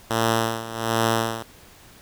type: tone with tremolo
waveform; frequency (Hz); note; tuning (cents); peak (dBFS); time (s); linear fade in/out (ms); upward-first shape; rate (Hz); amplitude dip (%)
5% pulse; 113.5; A#2; -46; -7; 0.1-1.43; 5; sine; 1.3; 80
effects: pink hiss -49 dBFS RMS until 2.01 s